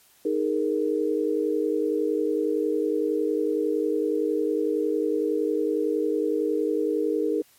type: chord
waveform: sine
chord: D# suspended fourth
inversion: none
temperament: equal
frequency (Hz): 311.1 / 415.3 / 466.2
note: D#4 / G#4 / A#4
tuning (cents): 0 / 0 / 0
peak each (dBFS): -26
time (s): 0.25-7.42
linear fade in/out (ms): 5
effects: white hiss -58 dBFS RMS until 7.58 s + MP3 64 kbps